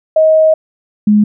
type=tone pair in turn; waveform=sine; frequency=631 / 209.5 Hz; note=D#5 / G#3; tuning=+24 / +15 cents; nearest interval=octave + perfect fifth; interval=1909 cents; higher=first; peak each=-5 dBFS; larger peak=neither; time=0.16-0.54 / 1.07-1.24 s; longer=first; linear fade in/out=5 ms; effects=none